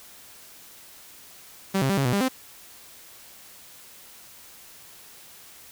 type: tone with pitch steps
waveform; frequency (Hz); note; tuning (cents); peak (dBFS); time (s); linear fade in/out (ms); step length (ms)
sawtooth; 193.4 / 134.5 / 196.5 / 137.2 / 123.3 / 200.1 / 260.1; G3 / C3 / G3 / C#3 / B2 / G3 / C4; -23 / +48 / +4 / -17 / -2 / +36 / -10; -17; 1.74-2.286; 10; 78
effects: white hiss -48 dBFS RMS until 5.71 s